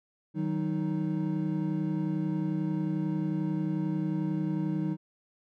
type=tone cluster; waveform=triangle; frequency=156.3 / 187.5 / 311.6 Hz; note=D#3 / F#3 / D#4; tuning=+8 / +23 / +3 cents; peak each=-30 dBFS; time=0.34-4.97 s; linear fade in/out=50 ms; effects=none